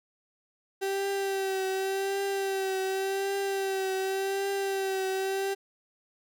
35% pulse tone with vibrato, 387.8 Hz, G4, 19 cents flat, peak -26 dBFS, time 0.81-5.55 s, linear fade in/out 20 ms, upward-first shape triangle, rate 0.88 Hz, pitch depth 37 cents each way, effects none

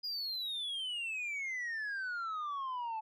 sine exponential sweep, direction down, 4940 to 862 Hz, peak -33 dBFS, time 0.03-3.01 s, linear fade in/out 20 ms, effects tanh soft clip ceiling -35 dBFS

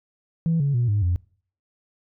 sine tone with pitch steps, 164.81 / 141.01 / 120.65 / 103.23 / 88.32 Hz, E3 / C#3 / B2 / G#2 / F2, 0 / +30 / -40 / -10 / +20 cents, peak -17 dBFS, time 0.46-1.16 s, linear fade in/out 0 ms, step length 140 ms, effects noise-tail reverb RT60 0.5 s tail -24 dB re dry + tanh soft clip ceiling -15 dBFS

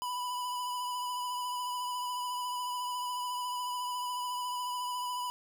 square tone with vibrato, 990 Hz, B5, 4 cents sharp, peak -34 dBFS, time 0.02-5.3 s, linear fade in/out 0 ms, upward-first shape triangle, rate 14 Hz, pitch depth 26 cents each way, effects none

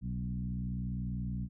sine tone with frequency modulation, 128.3 Hz, C3, 34 cents flat, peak -33 dBFS, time 0.01-1.49 s, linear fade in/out 50 ms, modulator 60.5 Hz, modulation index 1.4, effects none

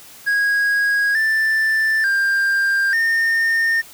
triangle tone with pitch steps, 1647 / 1769 / 1593 / 1822 Hz, G#6 / A6 / G6 / A#6, -15 / +9 / +27 / -40 cents, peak -13 dBFS, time 0.26-3.82 s, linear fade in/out 20 ms, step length 890 ms, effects white hiss -42 dBFS RMS until 3.93 s

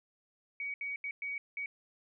sine tone bursts at uneven times, 2256 Hz, C#7, 30 cents sharp, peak -35 dBFS, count 5, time 0.6-0.74 / 0.81-0.96 / 1.04-1.11 / 1.22-1.38 / 1.57-1.66 s, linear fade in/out 2 ms, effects none

